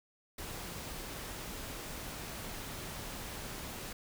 pink noise, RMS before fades -43 dBFS, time 0.38-3.93 s, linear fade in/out 5 ms, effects none

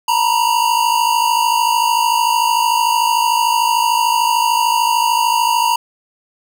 square tone pair together, 917 / 970.4 Hz, A#5 / B5, -29 / -31 cents, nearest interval minor second, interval 98 cents, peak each -16 dBFS, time 0.08-5.76 s, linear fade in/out 5 ms, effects none

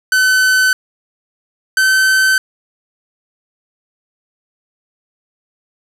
45% pulse tone pair in turn, 1517 / 1535.5 Hz, F#6 / G6, +43 / -36 cents, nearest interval unison, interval 21 cents, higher second, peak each -9 dBFS, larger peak neither, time 0.12-0.73 / 1.77-2.38 s, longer neither, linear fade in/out 2 ms, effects low-pass 12000 Hz 12 dB/octave + 7-bit

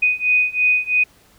sine beating tone pair, 2489 / 2492 Hz, D#7 / D#7, 0 / +2 cents, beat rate 3 Hz, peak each -18 / -17 dBFS, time 0.02-1.04 s, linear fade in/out 10 ms, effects pink hiss -53 dBFS RMS until 1.38 s

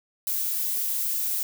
violet noise, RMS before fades -27 dBFS, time 0.27-1.43 s, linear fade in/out 2 ms, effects none

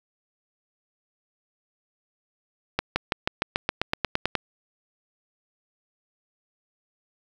accelerating click train, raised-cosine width 0.3 ms, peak -6 dBFS, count 13, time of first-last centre 2.79-4.353 s, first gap 170 ms, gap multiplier 0.95, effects 7-bit

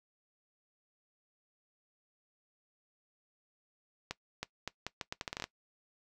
accelerating click train, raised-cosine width 0.2 ms, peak -19 dBFS, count 13, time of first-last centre 4.11-5.441 s, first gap 320 ms, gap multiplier 0.77, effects noise-tail reverb RT60 0.1 s tail -19 dB re dry

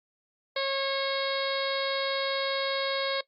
harmonic tone, 545 Hz, C#5, 29 cents flat, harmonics 1 / 2 / 3 / 4 / 5 / 6 / 7 / 8 / 9, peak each -29 / -36 / -37 / -36 / -46 / -39 / -36 / -37 / -44 dBFS, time 0.56-3.21 s, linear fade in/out 5 ms, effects noise-tail reverb RT60 0.1 s tail -19 dB re dry + Opus 48 kbps

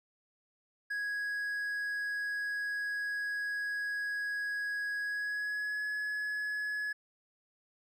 triangle tone with pitch glide, 1661.2 to 1693.2 Hz, G#6 to G#6, 0 to +33 cents, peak -31 dBFS, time 0.9-6.93 s, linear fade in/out 10 ms, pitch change +33 cents, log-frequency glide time 5-5.84 s, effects none

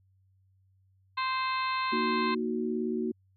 harmonic tone, 521 Hz, C5, 7 cents flat, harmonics 2 / 3 / 4 / 5 / 6 / 7 / 8, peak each -29 / -39 / -38 / -38 / -48 / -43 / -40 dBFS, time 1.17-2.35 s, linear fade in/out 10 ms
sine chord, D# minor, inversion second, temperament equal, 233.1 / 311.1 / 370 Hz, A#3 / D#4 / F#4, 0 / 0 / 0 cents, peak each -31 / -36 / -32 dBFS, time 1.92-3.12 s, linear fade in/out 10 ms
effects added 95 Hz sine -63 dBFS peak until 3.36 s

